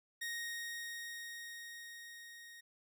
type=tone with level ramp; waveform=sawtooth; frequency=1867 Hz; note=A#6; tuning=2 cents sharp; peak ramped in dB=-35 to -49 dBFS; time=0.21-2.61 s; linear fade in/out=10 ms; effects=none